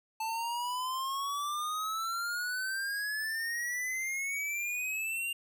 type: exponential sweep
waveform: square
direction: up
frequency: 880 to 2800 Hz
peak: -33 dBFS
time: 0.2-5.33 s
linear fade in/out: 5 ms
effects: none